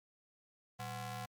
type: ring-modulated tone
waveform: sawtooth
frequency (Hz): 310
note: D#4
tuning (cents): -6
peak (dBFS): -34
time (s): 0.79-1.26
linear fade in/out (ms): 10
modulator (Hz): 427
effects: MP3 96 kbps